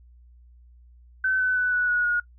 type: tone with pitch steps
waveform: sine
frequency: 1527 / 1509.5 / 1492.1 / 1475 / 1458 / 1441.3 Hz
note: G6 / F#6 / F#6 / F#6 / F#6 / F#6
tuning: -46 / +34 / +14 / -6 / -26 / -46 cents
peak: -20 dBFS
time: 1.24-2.2 s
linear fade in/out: 5 ms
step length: 160 ms
effects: noise-tail reverb RT60 0.1 s tail -22 dB re dry + added 60 Hz sine -49 dBFS peak until 2.38 s